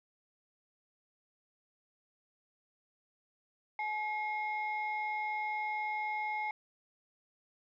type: tone pair together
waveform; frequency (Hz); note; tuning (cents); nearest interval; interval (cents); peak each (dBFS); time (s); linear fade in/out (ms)
sine; 850.7 / 2148; G#5 / C7; +41 / +45; octave + major third; 1604; -34 / -36; 3.79-6.51; 2
effects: tanh soft clip ceiling -27 dBFS